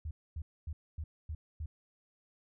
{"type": "tone bursts", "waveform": "sine", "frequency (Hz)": 78, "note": "D#2", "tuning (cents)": 5, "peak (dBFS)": -36, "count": 6, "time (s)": [0.05, 1.66], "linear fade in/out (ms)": 5, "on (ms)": 60, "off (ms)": 250, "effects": []}